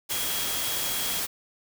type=tone in noise; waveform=sine; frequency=3285 Hz; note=G#7; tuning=20 cents flat; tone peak=-35 dBFS; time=0.1-1.2 s; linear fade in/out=20 ms; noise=white; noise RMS=-29 dBFS; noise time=0.09-1.27 s; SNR=-9 dB; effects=none